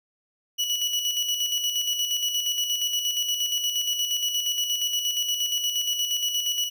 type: tone with tremolo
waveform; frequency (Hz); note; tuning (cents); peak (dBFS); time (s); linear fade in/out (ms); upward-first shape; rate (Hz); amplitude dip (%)
30% pulse; 2938; F#7; -13; -19; 0.58-6.7; 20; square; 8.5; 45
effects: none

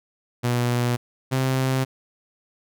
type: tone pair in turn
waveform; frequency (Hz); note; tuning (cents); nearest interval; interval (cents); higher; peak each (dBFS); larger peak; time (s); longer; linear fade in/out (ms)
sawtooth; 121.5 / 131.26; B2 / C3; -28 / +6; minor second; 134; second; -16; neither; 0.43-0.97 / 1.31-1.85; neither; 20
effects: none

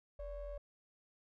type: ring-modulated tone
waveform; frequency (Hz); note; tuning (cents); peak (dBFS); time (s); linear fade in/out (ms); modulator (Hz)
triangle; 267.5; C4; +38; -37; 0.19-0.58; 5; 312
effects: none

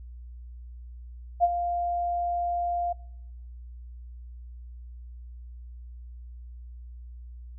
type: tone with ADSR envelope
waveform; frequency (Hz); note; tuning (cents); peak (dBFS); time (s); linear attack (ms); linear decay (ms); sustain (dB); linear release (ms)
sine; 698.5; F5; 0; -15; 1.4-2.93; 37; 38; -10; 9
effects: noise-tail reverb RT60 0.9 s tail -25 dB re dry + added 60 Hz sine -40 dBFS peak until 7.58 s

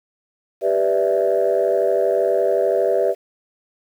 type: chord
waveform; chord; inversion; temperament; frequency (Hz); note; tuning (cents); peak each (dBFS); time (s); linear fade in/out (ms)
sine; E minor seventh; first; equal; 392 / 493.9 / 587.3 / 659.3; G4 / B4 / D5 / E5; 0 / 0 / 0 / 0; -20; 0.61-3.15; 50
effects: tanh soft clip ceiling -8 dBFS + 8-bit

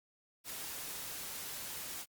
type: noise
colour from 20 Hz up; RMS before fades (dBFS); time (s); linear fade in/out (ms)
white; -43; 0.44-2.06; 50
effects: Opus 48 kbps

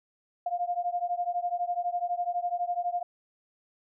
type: beating tone pair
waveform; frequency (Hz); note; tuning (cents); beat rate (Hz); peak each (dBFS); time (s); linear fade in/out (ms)
sine; 700 / 712; F5 / F5; +4 / +33; 12; -30 / -31; 0.46-3.03; 5
effects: none

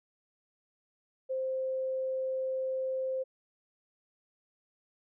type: tone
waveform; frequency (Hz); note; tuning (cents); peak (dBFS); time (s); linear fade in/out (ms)
sine; 523.3; C5; 0; -30; 1.29-3.24; 20
effects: none

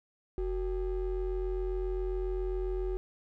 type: ring-modulated tone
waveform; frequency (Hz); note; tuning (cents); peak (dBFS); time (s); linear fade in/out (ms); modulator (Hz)
triangle; 207.7; G#3; 0; -25; 0.38-2.97; 0; 164
effects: none

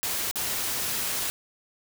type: noise with dropouts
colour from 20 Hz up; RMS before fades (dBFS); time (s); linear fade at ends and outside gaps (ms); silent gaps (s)
white; -29; 0.03-1.3; 0; 0.312-0.357
effects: none

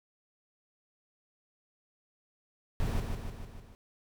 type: noise with echo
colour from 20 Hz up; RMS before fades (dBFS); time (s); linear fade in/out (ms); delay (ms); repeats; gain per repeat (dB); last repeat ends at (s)
brown; -31; 2.8-3; 0; 150; 5; -4; 3.75
effects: none

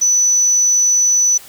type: tone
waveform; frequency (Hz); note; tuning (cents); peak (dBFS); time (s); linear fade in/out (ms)
sine; 5970; F#8; +15; -10; 0.01-1.38; 10
effects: white hiss -39 dBFS RMS until 1.48 s

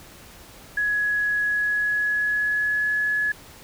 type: tone with pitch glide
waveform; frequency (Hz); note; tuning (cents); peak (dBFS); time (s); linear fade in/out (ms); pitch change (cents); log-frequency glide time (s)
sine; 1678 to 1698.5; G#6 to G#6; +17 to +38; -20; 0.77-3.32; 5; +21; 1.44-2.91
effects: pink hiss -46 dBFS RMS until 3.63 s

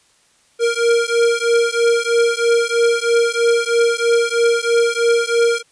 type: beating tone pair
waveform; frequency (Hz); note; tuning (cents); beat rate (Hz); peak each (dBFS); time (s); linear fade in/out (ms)
square; 466.2 / 469.3; A#4 / A#4; 0 / +12; 3.1; -17; 0.59-5.63; 50
effects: white hiss -56 dBFS RMS until 5.71 s + resampled to 22050 Hz

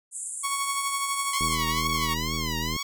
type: band-pass noise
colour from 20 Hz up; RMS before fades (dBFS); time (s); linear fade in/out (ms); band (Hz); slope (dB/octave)
pink; -35; 0.11-1.58; 50; 7300 to 10000; 96
type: tone with tremolo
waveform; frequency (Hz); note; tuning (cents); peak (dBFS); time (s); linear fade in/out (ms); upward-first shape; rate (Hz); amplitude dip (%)
sawtooth; 1111; C#6; +4; -21; 0.43-2.15; 20; triangle; 12; 50
type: tone with vibrato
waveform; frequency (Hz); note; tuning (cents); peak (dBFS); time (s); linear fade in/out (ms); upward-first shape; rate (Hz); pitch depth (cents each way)
10% pulse; 1021; C6; -43; -21; 1.33-2.83; 5; triangle; 2.2; 170
type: click train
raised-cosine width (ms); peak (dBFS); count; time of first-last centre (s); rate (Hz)
3; -21; 109; 1.41-2.763; 79.8
effects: none

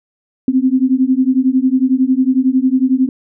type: beating tone pair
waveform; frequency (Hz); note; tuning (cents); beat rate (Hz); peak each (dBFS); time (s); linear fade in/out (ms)
sine; 254.5 / 265.5; C4 / C4; -48 / +25; 11; -13; 0.48-3.09; 2
effects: none

